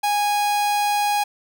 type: tone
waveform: 45% pulse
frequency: 825 Hz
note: G#5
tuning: 12 cents flat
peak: -18 dBFS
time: 0.03-1.24 s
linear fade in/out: 10 ms
effects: none